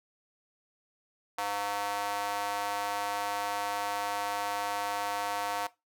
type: tone with high-pass filter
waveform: square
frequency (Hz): 101.7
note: G#2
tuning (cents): -36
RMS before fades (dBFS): -33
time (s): 1.38-5.67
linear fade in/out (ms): 5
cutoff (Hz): 830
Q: 2.6
effects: noise-tail reverb RT60 0.2 s tail -17 dB re dry